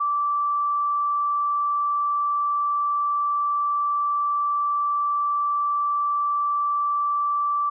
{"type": "tone", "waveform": "sine", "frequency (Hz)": 1165, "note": "D6", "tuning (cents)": -14, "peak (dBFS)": -20, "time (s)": [0, 7.7], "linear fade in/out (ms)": 10, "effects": []}